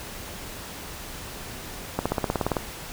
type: accelerating click train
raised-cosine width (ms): 1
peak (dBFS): -9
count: 11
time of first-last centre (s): 1.99-2.568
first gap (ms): 66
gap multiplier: 0.97
effects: pink hiss -38 dBFS RMS until 2.92 s